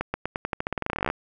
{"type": "accelerating click train", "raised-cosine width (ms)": 0.5, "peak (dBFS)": -11, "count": 23, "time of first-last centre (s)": [0.01, 1.101], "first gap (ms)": 130, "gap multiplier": 0.89, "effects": []}